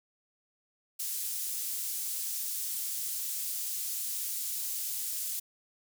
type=high-pass noise; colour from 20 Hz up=pink; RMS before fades=-35 dBFS; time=0.99-5.4 s; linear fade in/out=10 ms; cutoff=8200 Hz; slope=12 dB/octave; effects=none